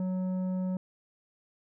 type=tone with tanh clipping; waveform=sine; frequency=185 Hz; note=F#3; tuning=in tune; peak=-30 dBFS; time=0-0.77 s; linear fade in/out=2 ms; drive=9 dB; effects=none